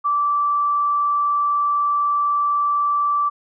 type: tone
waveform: sine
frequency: 1164 Hz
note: D6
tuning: 16 cents flat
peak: -16 dBFS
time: 0.04-3.3 s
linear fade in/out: 20 ms
effects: none